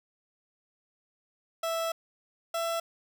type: tone pair in turn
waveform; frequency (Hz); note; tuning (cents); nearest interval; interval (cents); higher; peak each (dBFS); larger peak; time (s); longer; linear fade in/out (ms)
30% pulse; 659.3 / 668.1; E5 / E5; 0 / +23; unison; 23; second; -26 / -26; neither; 1.63-1.92 / 2.54-2.8; first; 5
effects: none